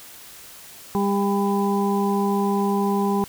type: harmonic tone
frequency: 200 Hz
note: G3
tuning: 35 cents sharp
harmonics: 1 / 2 / 4 / 5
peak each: -21 / -24 / -27 / -28 dBFS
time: 0.95-3.24 s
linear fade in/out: 0 ms
effects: white hiss -43 dBFS RMS until 3.28 s